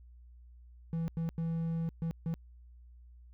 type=tone bursts at uneven times; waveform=triangle; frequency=164.81 Hz; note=E3; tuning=in tune; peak=-29 dBFS; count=5; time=0.93-1.08 / 1.17-1.29 / 1.38-1.89 / 2.02-2.11 / 2.26-2.34 s; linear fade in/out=0 ms; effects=added 60 Hz sine -52 dBFS peak until 3.33 s